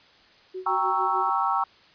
sine tone with tremolo, 372.3 Hz, F#4, 11 cents sharp, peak -30 dBFS, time 0.54-1.3 s, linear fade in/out 10 ms, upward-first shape sine, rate 6.6 Hz, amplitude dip 85%
sine chord, G diminished seventh, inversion none, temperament equal, 784 / 932.3 / 1108.7 / 1318.5 Hz, G5 / Bb5 / Db6 / Fb6, 0 / 0 / 0 / 0 cents, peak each -27 dBFS, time 0.66-1.64 s, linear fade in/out 5 ms
effects white hiss -55 dBFS RMS until 1.94 s + resampled to 11025 Hz

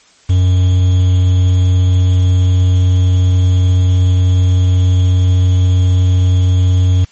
triangle tone with quantisation, 91.8 Hz, F#2, 13 cents flat, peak -5 dBFS, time 0.29-7.05 s, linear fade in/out 10 ms, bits 5, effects white hiss -47 dBFS RMS until 7.11 s + MP3 32 kbps

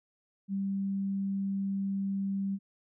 sine tone, 196 Hz, G3, in tune, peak -29 dBFS, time 0.48-2.59 s, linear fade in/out 50 ms, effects none

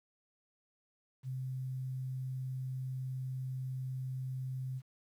sine tone with quantisation, 130.1 Hz, C3, 9 cents flat, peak -36 dBFS, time 1.23-4.82 s, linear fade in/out 50 ms, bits 11, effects none

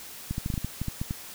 clicks, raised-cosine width 5 ms, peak -17 dBFS, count 11, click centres 0.31 / 0.381 / 0.461 / 0.502 / 0.54 / 0.578 / 0.646 / 0.816 / 0.883 / 1.015 / 1.109 s, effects white hiss -43 dBFS RMS until 1.34 s

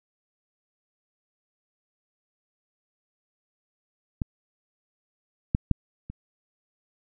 clicks, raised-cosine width 5 ms, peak -14 / -9 / -7 / -24 dBFS, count 4, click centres 4.218 / 5.549 / 5.713 / 6.1 s, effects none

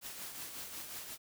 white noise with tremolo, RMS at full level -43 dBFS, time 0.01-1.18 s, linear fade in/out 50 ms, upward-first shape triangle, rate 5.5 Hz, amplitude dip 50%, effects none

